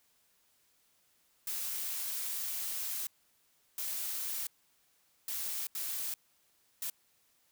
blue noise bursts at uneven times, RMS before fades -37 dBFS, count 5, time 1.47-3.07 / 3.78-4.47 / 5.28-5.67 / 5.75-6.14 / 6.82-6.9 s, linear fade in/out 2 ms, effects white hiss -71 dBFS RMS until 7.51 s

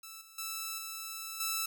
5% pulse tone with level steps, 1318.5 Hz, E6, in tune, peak -34 / -42 / -25 / -28 / -20 dBFS, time 0.03-1.66 s, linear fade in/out 5 ms, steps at 0.21 / 0.38 / 0.78 / 1.4 s, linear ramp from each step 5 ms, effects none

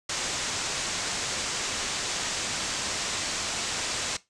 white low-pass noise, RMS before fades -31 dBFS, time 0.09-4.17 s, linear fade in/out 5 ms, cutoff 8000 Hz, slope 48 dB/octave, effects noise-tail reverb RT60 0.2 s tail -18 dB re dry

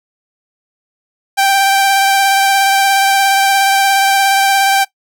sawtooth tone with vibrato, 784 Hz, G5, in tune, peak -5 dBFS, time 1.37-4.85 s, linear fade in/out 20 ms, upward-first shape sine, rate 17 Hz, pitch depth 16 cents each way, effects noise-tail reverb RT60 0.1 s tail -19 dB re dry

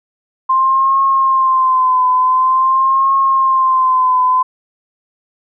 sine tone with vibrato, 1046.5 Hz, C6, in tune, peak -9 dBFS, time 0.49-4.43 s, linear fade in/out 10 ms, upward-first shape triangle, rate 0.47 Hz, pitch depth 62 cents each way, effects none

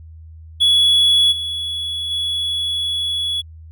triangle tone with level steps, 3383 Hz, G#7, 31 cents sharp, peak -9 / -20 / -17 dBFS, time 0.6-3.42 s, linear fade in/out 20 ms, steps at 1.31 / 2.1 s, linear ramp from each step 20 ms, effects added 80 Hz sine -36 dBFS peak until 3.71 s

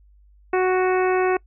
harmonic tone, 370 Hz, F#4, in tune, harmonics 1 / 2 / 3 / 4 / 5 / 6 / 7, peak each -18 / -24 / -28 / -30 / -32 / -34 / -35 dBFS, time 0.53-1.37 s, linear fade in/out 5 ms, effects noise-tail reverb RT60 0.1 s tail -25 dB re dry + added 50 Hz sine -50 dBFS peak until 1.46 s

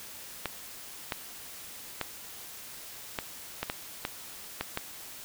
clicks, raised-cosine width 0.3 ms, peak -14 dBFS, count 9, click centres 0.457 / 1.122 / 2.013 / 3.188 / 3.63 / 3.699 / 4.051 / 4.61 / 4.774 s, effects white hiss -45 dBFS RMS until 5.24 s

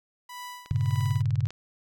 sawtooth tone with tremolo, 987.8 Hz, B5, in tune, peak -33 dBFS, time 0.29-1.22 s, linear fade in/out 5 ms, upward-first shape sine, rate 1.7 Hz, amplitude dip 90%
click train, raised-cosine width 0.2 ms, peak -27 dBFS, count 18, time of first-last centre 0.66-1.506 s, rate 20.1 Hz
sine chord, G diminished, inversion none, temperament equal with one note detuned, 98.91 / 116.54 / 138.59 Hz, G2 / Bb2 / Db3, +16 / 0 / 0 cents, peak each -27 dBFS, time 0.71-1.47 s, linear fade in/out 0 ms
effects none

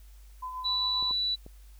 sine tone with tremolo, 1015 Hz, B5, 47 cents sharp, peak -33 dBFS, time 0.42-1.12 s, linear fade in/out 10 ms, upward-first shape sine, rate 7.5 Hz, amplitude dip 40%
sine tone, 3951 Hz, B7, in tune, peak -26 dBFS, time 0.64-1.36 s, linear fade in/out 20 ms
clicks, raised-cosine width 2 ms, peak -33 dBFS, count 3, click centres 1.026 / 1.11 / 1.464 s
effects added 50 Hz sine -48 dBFS peak until 1.79 s + white hiss -63 dBFS RMS until 1.79 s

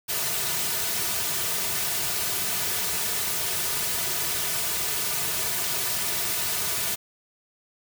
white noise with comb filter, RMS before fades -27 dBFS, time 0.08-6.96 s, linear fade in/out 20 ms, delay 3.7 ms, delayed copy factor -0.8, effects none

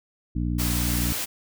harmonic tone, 59.7 Hz, A#1, 42 cents sharp, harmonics 1 / 2 / 3 / 4 / 5, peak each -26 / -29 / -31 / -32 / -33 dBFS, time 0.35-1.13 s, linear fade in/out 10 ms
white noise, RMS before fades -29 dBFS, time 0.58-1.26 s, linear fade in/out 20 ms
effects none

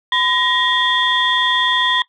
sine tone cluster, 1010 / 1887 / 3260 / 3507 Hz, B5 / A#6 / G#7 / A7, +39 / +21 / -33 / -6 cents, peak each -19 dBFS, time 0.12-2.02 s, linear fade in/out 2 ms, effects noise-tail reverb RT60 0.1 s tail -19 dB re dry + tanh soft clip ceiling -4 dBFS

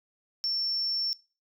sine tone, 5420 Hz, E8, 47 cents sharp, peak -25 dBFS, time 0.44-1.13 s, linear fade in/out 0 ms, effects noise-tail reverb RT60 0.4 s tail -25 dB re dry + tanh soft clip ceiling -22 dBFS

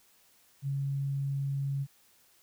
sine tone, 138.59 Hz, C#3, in tune, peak -29 dBFS, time 0.62-1.87 s, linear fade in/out 50 ms, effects white hiss -64 dBFS RMS until 2.42 s

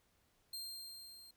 sawtooth tone with level ramp, 4186 Hz, C8, in tune, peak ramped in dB -39 to -53 dBFS, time 0.53-1.31 s, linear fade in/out 5 ms, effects pink hiss -75 dBFS RMS until 1.36 s

